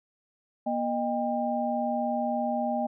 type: tone cluster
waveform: sine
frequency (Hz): 239.6 / 617 / 797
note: A#3 / D#5 / G5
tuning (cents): +48 / -15 / +28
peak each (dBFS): -30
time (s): 0.66-2.87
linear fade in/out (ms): 10
effects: none